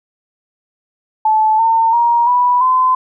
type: tone with pitch steps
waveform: sine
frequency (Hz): 869 / 905.4 / 943.3 / 982.8 / 1023.9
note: A5 / A5 / A#5 / B5 / C6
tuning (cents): -22 / +49 / +20 / -9 / -38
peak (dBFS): -9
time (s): 1.25-2.95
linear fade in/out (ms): 5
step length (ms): 340
effects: none